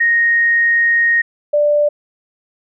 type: tone pair in turn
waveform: sine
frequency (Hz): 1864.7 / 589.6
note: A#6 / D5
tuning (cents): 0 / +7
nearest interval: octave + minor sixth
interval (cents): 1993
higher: first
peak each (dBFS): -10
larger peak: neither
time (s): 0-1.22 / 1.53-1.89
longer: first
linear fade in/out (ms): 10
effects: none